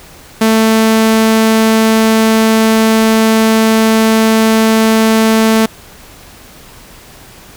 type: tone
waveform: sawtooth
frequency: 221.7 Hz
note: A3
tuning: 13 cents sharp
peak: -3 dBFS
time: 0.41-5.66 s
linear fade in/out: 5 ms
effects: pink hiss -37 dBFS RMS until 7.56 s